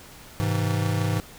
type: chord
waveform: square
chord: Ab augmented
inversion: none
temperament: just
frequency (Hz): 103.83 / 129.78 / 162.23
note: Ab2 / C3 / E3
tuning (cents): 0 / -14 / -27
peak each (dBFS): -25 / -31 / -28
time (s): 0.4-1.2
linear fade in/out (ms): 0
effects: pink hiss -46 dBFS RMS until 1.38 s